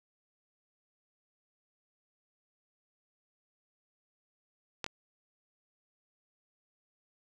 clicks, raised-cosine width 0.2 ms, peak -17 / -20 dBFS, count 2, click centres 4.843 / 4.864 s, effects none

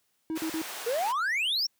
triangle tone bursts, 320 Hz, D#4, 49 cents sharp, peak -27 dBFS, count 3, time 0.3-0.616 s, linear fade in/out 0 ms, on 76 ms, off 44 ms
pink high-pass noise, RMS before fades -39 dBFS, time 0.35-1.13 s, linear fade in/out 20 ms, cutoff 730 Hz, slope 12 dB/octave
triangle exponential sweep, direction up, 443.4 to 5700 Hz, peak -24 dBFS, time 0.86-1.67 s, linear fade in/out 10 ms
effects white hiss -73 dBFS RMS until 1.79 s + high-pass 60 Hz 12 dB/octave

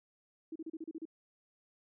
sine tone bursts, 321.7 Hz, E4, 42 cents flat, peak -39 dBFS, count 8, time 0.52-1.054 s, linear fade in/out 5 ms, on 37 ms, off 34 ms, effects none

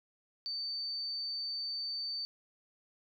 sine tone, 4570 Hz, D8, 48 cents flat, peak -35 dBFS, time 0.46-2.25 s, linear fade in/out 0 ms, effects 12-bit

